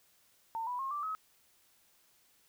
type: tone with pitch steps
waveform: sine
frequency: 904 / 985.8 / 1075 / 1172.3 / 1278.4 Hz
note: A5 / B5 / C6 / D6 / D#6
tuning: +47 / -3 / +47 / -3 / +47 cents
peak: -34 dBFS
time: 0.55-1.15 s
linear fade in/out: 0 ms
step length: 120 ms
effects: white hiss -68 dBFS RMS until 2.48 s